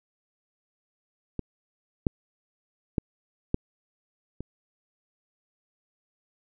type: clicks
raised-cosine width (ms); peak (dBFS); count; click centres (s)
3; -17 / -9 / -11 / -10 / -22; 5; 1.393 / 2.068 / 2.982 / 3.544 / 4.406
effects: none